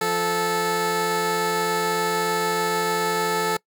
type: tone pair together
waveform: 15% pulse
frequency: 173.4 / 436.9 Hz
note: F3 / A4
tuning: -12 / -12 cents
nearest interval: octave + major third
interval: 1600 cents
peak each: -23 / -15 dBFS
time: 0.01-3.57 s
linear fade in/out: 5 ms
effects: noise-tail reverb RT60 0.1 s tail -23 dB re dry